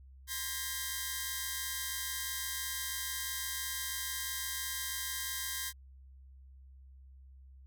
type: tone cluster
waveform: 5% pulse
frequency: 1043 / 1606 / 1801 / 1918 Hz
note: C6 / G6 / A6 / A#6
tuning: -6 / +41 / +40 / +49 cents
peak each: -31 / -28 / -37 / -30 dBFS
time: 0.27-5.73 s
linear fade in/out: 50 ms
effects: added 66 Hz sine -52 dBFS peak until 7.66 s